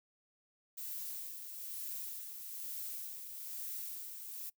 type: noise with tremolo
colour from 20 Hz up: violet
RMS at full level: -42 dBFS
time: 0.77-4.5 s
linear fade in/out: 10 ms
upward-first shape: sine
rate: 1.1 Hz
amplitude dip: 45%
effects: noise-tail reverb RT60 0.1 s tail -22 dB re dry